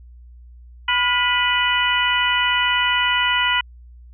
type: harmonic tone with a mistuned harmonic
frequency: 493.9 Hz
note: B4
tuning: in tune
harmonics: 2 / 3 / 4 / 5 / 6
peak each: -22 / -23 / -22 / -25 / -21 dBFS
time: 0.88-3.61 s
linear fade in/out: 5 ms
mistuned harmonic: 3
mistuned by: -59 cents
effects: added 60 Hz sine -40 dBFS peak until 4.13 s